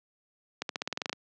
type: accelerating click train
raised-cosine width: 0.2 ms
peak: -14 dBFS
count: 11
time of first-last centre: 0.62-1.129 s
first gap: 72 ms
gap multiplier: 0.92
effects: high-pass 200 Hz 12 dB/octave + low-pass 7000 Hz 12 dB/octave